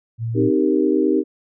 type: tone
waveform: sine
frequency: 114.7 Hz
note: A#2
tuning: 28 cents flat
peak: -21 dBFS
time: 0.18-0.51 s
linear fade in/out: 50 ms
type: chord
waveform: sine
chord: C minor seventh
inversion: none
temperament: equal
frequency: 261.6 / 311.1 / 392 / 466.2 Hz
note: C4 / Eb4 / G4 / Bb4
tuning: 0 / 0 / 0 / 0 cents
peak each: -21 / -18 / -19 / -24 dBFS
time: 0.34-1.24 s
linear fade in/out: 50 ms
effects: none